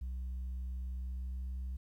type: tone with pitch glide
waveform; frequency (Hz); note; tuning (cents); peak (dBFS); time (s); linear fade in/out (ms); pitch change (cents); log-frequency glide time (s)
sine; 63 to 63.84; B1 to C2; +35 to -42; -34; 0.01-1.77; 10; +23; 0.97-1.54
effects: tanh soft clip ceiling -36 dBFS + 12-bit